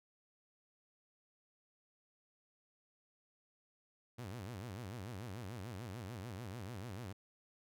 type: tone with vibrato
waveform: sawtooth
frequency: 106.8 Hz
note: G#2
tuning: 49 cents sharp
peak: -40 dBFS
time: 4.18-7.13 s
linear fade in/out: 10 ms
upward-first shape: sine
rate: 6.8 Hz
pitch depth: 280 cents each way
effects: none